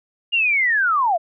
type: linear sweep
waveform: sine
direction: down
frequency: 2856 to 628 Hz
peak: -15 dBFS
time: 0.32-1.18 s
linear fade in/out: 20 ms
effects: none